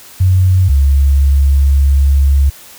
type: tone pair in turn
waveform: sine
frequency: 92.5 / 69.3 Hz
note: F#2 / C#2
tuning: 0 / 0 cents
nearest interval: perfect fourth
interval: 500 cents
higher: first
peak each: -6 dBFS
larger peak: neither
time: 0.2-0.69 / 0.69-2.5 s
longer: second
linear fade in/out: 10 ms
effects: white hiss -37 dBFS RMS until 2.78 s